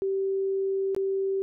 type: tone with dropouts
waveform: sine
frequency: 387.8 Hz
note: G4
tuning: 19 cents flat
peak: -24 dBFS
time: 0.02-1.42 s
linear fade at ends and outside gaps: 0 ms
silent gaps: 0.948-0.964 s
effects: none